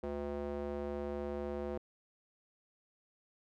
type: tone with band-pass filter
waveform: square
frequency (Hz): 72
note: D2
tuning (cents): -34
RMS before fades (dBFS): -39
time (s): 0.03-1.78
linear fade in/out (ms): 5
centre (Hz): 470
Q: 1.7
effects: none